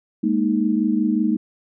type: chord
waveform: sine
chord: Ab suspended second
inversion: none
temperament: equal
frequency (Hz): 207.7 / 233.1 / 311.1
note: Ab3 / Bb3 / Eb4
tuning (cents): 0 / 0 / 0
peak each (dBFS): -21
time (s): 0.23-1.37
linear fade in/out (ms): 10
effects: none